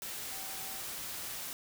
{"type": "tone in noise", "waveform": "sine", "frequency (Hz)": 770, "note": "G5", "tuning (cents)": -31, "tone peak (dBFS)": -51, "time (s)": [0.32, 0.8], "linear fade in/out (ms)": 0, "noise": "white", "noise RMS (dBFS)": -41, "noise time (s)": [0.02, 1.53], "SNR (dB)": -13, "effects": []}